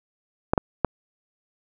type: clicks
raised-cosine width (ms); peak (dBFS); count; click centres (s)
1; -4; 3; 0.535 / 0.578 / 0.847
effects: none